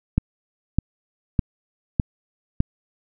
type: click train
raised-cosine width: 5 ms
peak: -5 dBFS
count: 5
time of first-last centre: 0.18-2.604 s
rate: 1.65 Hz
effects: none